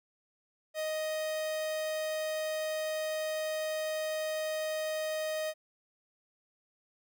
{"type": "tone", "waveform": "45% pulse", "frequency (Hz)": 624, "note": "D#5", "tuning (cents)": 5, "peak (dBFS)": -32, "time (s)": [0.74, 5.54], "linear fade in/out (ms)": 50, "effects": []}